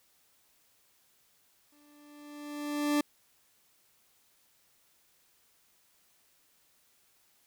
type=tone with exponential growth; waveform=40% pulse; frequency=293.7 Hz; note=D4; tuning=in tune; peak=-23 dBFS; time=1.72-3.01 s; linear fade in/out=5 ms; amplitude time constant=280 ms; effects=white hiss -68 dBFS RMS until 7.46 s